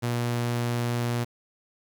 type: tone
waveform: sawtooth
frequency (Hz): 119.7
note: A#2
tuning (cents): +46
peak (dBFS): -21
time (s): 0.02-1.25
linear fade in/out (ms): 20
effects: 9-bit